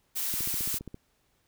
blue noise, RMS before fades -31 dBFS, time 0.15-0.79 s, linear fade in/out 20 ms
click train, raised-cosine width 3 ms, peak -27 dBFS, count 10, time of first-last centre 0.34-0.944 s, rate 14.9 Hz
effects pink hiss -71 dBFS RMS until 1.47 s

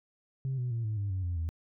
sine tone with pitch steps, 132.9 / 124 / 115.7 / 107.95 / 100.72 / 93.97 / 87.68 / 81.81 Hz, C3 / B2 / A#2 / A2 / G2 / F#2 / F2 / E2, +27 / +7 / -13 / -33 / +47 / +27 / +7 / -13 cents, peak -28 dBFS, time 0.45-1.49 s, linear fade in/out 0 ms, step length 130 ms, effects tanh soft clip ceiling -27 dBFS

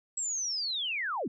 sine linear sweep, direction down, 7770 to 168.2 Hz, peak -30 dBFS, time 0.17-1.28 s, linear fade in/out 5 ms, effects none

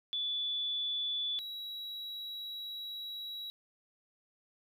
sine / triangle tone pair in turn, 3460 / 3884 Hz, A7 / B7, -30 / -30 cents, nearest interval major second, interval 200 cents, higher second, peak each -32 / -38 dBFS, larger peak first, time 0.13-1.39 / 1.39-3.5 s, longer second, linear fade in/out 0 ms, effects none

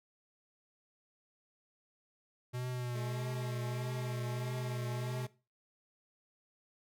square tone with vibrato, 123.47 Hz, B2, in tune, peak -37 dBFS, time 2.53-5.27 s, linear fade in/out 20 ms, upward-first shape triangle, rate 1.6 Hz, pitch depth 42 cents each way
15% pulse tone, 212.9 Hz, G#3, 43 cents sharp, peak -38 dBFS, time 2.95-5.27 s, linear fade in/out 5 ms
effects noise-tail reverb RT60 0.3 s tail -18 dB re dry

